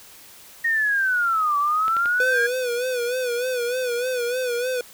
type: linear two-way sweep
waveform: sine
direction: down then up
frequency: 1868 to 1142 to 1643 Hz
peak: -18 dBFS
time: 0.64-2.47 s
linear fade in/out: 10 ms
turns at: 1.58 s
type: clicks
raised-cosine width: 0.3 ms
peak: -17 dBFS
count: 3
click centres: 1.881 / 1.967 / 2.058 s
type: tone with vibrato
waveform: square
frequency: 493.9 Hz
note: B4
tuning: in tune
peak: -23 dBFS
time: 2.2-4.81 s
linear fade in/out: 2 ms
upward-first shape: sine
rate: 3.3 Hz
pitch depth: 72 cents each way
effects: white hiss -46 dBFS RMS until 4.93 s